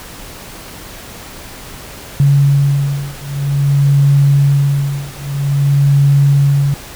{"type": "beating tone pair", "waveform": "sine", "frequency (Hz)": [140.4, 140.91], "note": ["C#3", "C#3"], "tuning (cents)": [22, 29], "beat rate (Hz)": 0.51, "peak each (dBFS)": -12, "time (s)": [2.2, 6.74], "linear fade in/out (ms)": 0, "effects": ["pink hiss -32 dBFS RMS until 6.95 s"]}